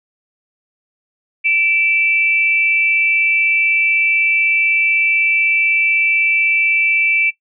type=tone pair together; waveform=sine; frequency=2326 / 2662 Hz; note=D7 / E7; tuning=-17 / +16 cents; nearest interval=major second; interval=233 cents; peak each=-13 / -18 dBFS; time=1.44-7.31 s; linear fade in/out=20 ms; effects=noise-tail reverb RT60 0.1 s tail -19 dB re dry